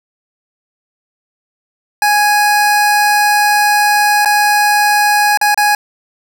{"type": "tone with dropouts", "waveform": "25% pulse", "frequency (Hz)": 830.6, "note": "G#5", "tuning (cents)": 0, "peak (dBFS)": -5, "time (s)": [2.02, 5.75], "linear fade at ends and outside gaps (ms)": 2, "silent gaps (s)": [[4.249, 4.257], [5.374, 5.413], [5.545, 5.575]], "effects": []}